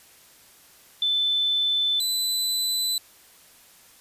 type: tone pair in turn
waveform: sine / sawtooth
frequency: 3520 / 4005 Hz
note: A7 / B7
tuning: 0 / +23 cents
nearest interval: major second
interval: 223 cents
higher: second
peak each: -20 dBFS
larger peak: neither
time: 1.02-2 / 2-2.98 s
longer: neither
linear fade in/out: 2 ms
effects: white hiss -53 dBFS RMS until 4 s + resampled to 32000 Hz